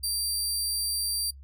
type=tone; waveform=20% pulse; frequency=4699 Hz; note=D8; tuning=in tune; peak=-21 dBFS; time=0.03-1.31 s; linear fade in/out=10 ms; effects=noise-tail reverb RT60 0.1 s tail -23 dB re dry + added 68 Hz sine -44 dBFS peak until 1.43 s